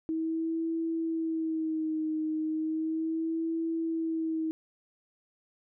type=tone with vibrato; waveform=sine; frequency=320 Hz; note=D#4; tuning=49 cents sharp; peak=-28 dBFS; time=0.09-4.51 s; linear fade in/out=0 ms; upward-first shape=sine; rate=0.35 Hz; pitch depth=43 cents each way; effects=none